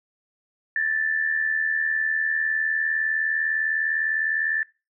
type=tone with amplitude modulation; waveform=sine; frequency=1761 Hz; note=A6; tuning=1 cent sharp; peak=-18 dBFS; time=0.76-4.63 s; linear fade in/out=2 ms; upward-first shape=sine; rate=79.9 Hz; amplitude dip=65%; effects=noise-tail reverb RT60 0.3 s tail -23 dB re dry